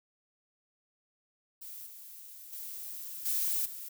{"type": "noise with level steps", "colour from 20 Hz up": "violet", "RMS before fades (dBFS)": [-45, -49, -42, -31, -43], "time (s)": [1.61, 3.89], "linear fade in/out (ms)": 10, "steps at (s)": [1.86, 2.52, 3.25, 3.65], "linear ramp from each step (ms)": 10, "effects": []}